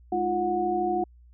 sine tone cluster, 210.5 / 317.1 / 350.1 / 732 Hz, G#3 / D#4 / F4 / F#5, +24 / +33 / +4 / -19 cents, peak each -35 / -34 / -27 / -26 dBFS, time 0.12-1.04 s, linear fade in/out 5 ms, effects added 60 Hz sine -50 dBFS peak until 1.33 s

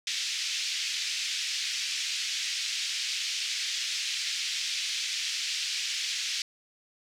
white band-pass noise, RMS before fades -32 dBFS, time 0.07-6.42 s, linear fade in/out 2 ms, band 2200 to 5800 Hz, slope 24 dB/octave, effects none

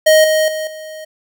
square tone with level steps, 625 Hz, D#5, 8 cents sharp, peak -7 / -12 / -20 / -29 dBFS, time 0.06-1.05 s, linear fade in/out 10 ms, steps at 0.24 / 0.48 / 0.67 s, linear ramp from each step 2 ms, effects none

